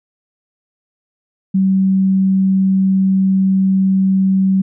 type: tone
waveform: sine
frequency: 191.2 Hz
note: G3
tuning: 43 cents flat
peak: -10 dBFS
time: 1.54-4.62 s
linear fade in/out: 10 ms
effects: none